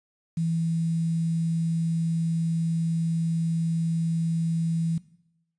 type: tone with quantisation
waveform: sine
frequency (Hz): 164.81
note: E3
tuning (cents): 0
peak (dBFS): -23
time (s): 0.37-4.98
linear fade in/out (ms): 5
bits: 8
effects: noise-tail reverb RT60 0.8 s tail -18 dB re dry + resampled to 22050 Hz